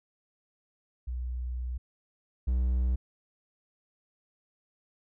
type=tone pair in turn; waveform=sine / triangle; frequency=61.74 / 62.39 Hz; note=B1 / B1; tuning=0 / +18 cents; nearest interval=unison; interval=18 cents; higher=second; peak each=-31 / -22 dBFS; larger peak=second; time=1.07-1.78 / 2.47-2.96 s; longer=first; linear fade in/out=10 ms; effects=none